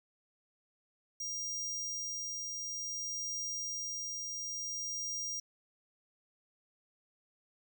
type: tone with tremolo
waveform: square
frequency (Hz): 5700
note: F8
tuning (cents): +34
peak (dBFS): -36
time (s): 1.2-5.4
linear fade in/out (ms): 5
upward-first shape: triangle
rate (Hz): 0.57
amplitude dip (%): 25
effects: none